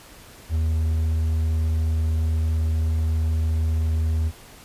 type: tone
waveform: triangle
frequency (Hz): 79.7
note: D#2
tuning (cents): +42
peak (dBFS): -17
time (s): 0.49-4.32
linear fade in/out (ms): 50
effects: pink hiss -46 dBFS RMS until 4.64 s + resampled to 32000 Hz